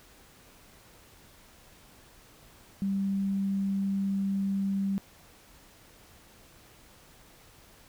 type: tone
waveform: sine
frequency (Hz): 196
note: G3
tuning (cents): 0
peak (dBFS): -26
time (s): 2.82-4.98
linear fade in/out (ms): 0
effects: pink hiss -56 dBFS RMS until 7.88 s